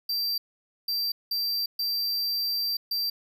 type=tone bursts at uneven times; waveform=square; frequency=4699 Hz; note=D8; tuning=in tune; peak=-26 dBFS; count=5; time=0.09-0.38 / 0.88-1.12 / 1.31-1.66 / 1.79-2.77 / 2.91-3.1 s; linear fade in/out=5 ms; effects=none